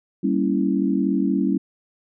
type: chord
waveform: sine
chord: G diminished seventh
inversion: none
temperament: equal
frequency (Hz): 196 / 233.1 / 277.2 / 329.6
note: G3 / Bb3 / Db4 / Fb4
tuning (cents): 0 / 0 / 0 / 0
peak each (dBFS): -22 / -26 / -22 / -25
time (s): 0.23-1.58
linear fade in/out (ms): 10
effects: none